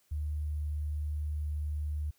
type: tone with sample-and-hold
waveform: sine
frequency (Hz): 74.9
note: D2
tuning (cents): +35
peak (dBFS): -31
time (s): 0.11-2.11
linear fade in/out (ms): 10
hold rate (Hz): 11025
effects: white hiss -70 dBFS RMS until 2.18 s